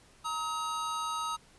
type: tone pair together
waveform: square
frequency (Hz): 933.7 / 1272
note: A#5 / D#6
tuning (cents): +3 / +38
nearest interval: perfect fourth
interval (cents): 535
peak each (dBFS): -38 / -34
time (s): 0.24-1.37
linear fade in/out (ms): 20
effects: pink hiss -60 dBFS RMS until 1.58 s + resampled to 24000 Hz